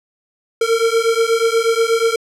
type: beating tone pair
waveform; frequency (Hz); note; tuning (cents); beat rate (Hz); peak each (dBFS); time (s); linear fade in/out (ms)
square; 452.5 / 460.8; A4 / A#4; +48 / -20; 8.3; -17; 0.61-2.16; 5
effects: low-pass 10000 Hz 12 dB/octave